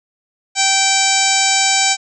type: harmonic tone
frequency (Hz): 777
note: G5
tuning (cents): -16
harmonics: 1 / 2 / 3 / 4 / 5 / 6 / 7 / 8 / 9 / 10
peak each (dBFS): -19 / -24 / -19 / -24 / -22 / -23 / -22 / -24 / -19 / -21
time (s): 0.55-1.97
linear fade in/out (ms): 50
effects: none